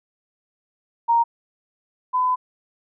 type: tone pair in turn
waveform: sine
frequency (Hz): 932.3 / 1007.7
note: A#5 / B5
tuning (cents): 0 / +35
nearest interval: minor second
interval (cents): 135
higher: second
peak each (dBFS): -14 / -17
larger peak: first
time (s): 1.08-1.24 / 2.13-2.36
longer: second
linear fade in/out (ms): 20
effects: none